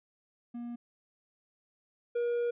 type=tone pair in turn; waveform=triangle; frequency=238.4 / 476.8 Hz; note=A#3 / A#4; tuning=+39 / +39 cents; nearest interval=octave; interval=1200 cents; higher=second; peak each=-35 / -26 dBFS; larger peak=second; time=0.54-0.76 / 2.15-2.51 s; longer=second; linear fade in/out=10 ms; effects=resampled to 8000 Hz